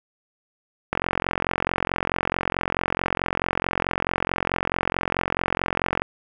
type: click train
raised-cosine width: 0.5 ms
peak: -6 dBFS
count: 228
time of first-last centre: 0.93-6.02 s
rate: 44.6 Hz
effects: none